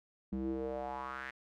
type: tone with band-pass filter sweep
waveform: square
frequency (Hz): 65.41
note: C2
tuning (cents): 0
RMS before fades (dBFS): -39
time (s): 0.32-1.31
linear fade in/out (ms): 10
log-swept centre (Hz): 230 to 1900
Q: 4.3
effects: none